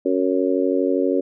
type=harmonic tone; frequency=92.5 Hz; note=F#2; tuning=in tune; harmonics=3 / 4 / 5 / 6; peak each=-21 / -22 / -23 / -24 dBFS; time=0.05-1.21 s; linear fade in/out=10 ms; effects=none